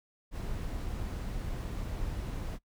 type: noise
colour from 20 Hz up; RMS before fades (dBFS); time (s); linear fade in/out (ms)
brown; -36; 0.31-2.59; 50
effects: noise-tail reverb RT60 0.1 s tail -22 dB re dry